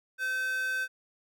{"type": "tone with high-pass filter", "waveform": "square", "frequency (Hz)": 513, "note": "C5", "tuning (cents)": -34, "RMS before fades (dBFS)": -31, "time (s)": [0.18, 0.88], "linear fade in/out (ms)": 50, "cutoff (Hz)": 1600, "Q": 5, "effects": []}